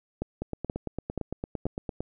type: two click trains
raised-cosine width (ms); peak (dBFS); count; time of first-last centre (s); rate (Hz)
2; -18 / -16; 15 / 4; 0.42-2.006 / 0.22-1.655; 8.83 / 2.09
effects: none